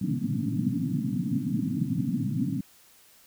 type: band-pass noise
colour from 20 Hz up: white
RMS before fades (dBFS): -28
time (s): 0.01-2.61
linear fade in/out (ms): 5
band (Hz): 110 to 290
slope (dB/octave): 96
effects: white hiss -57 dBFS RMS until 3.26 s